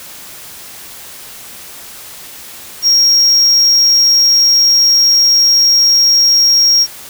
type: tone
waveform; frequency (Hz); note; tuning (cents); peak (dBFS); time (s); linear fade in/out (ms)
triangle; 5588; F8; 0; -5; 2.82-6.87; 50
effects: white hiss -32 dBFS RMS until 7.09 s